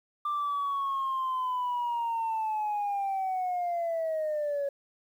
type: linear sweep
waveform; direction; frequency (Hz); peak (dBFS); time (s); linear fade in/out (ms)
sine; down; 1187 to 556; -26; 0.25-4.69; 5
effects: tanh soft clip ceiling -25 dBFS + 10-bit